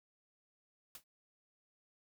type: noise with exponential decay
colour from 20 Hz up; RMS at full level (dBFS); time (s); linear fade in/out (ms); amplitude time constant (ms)
white; -45; 0.95-1.04; 2; 19
effects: none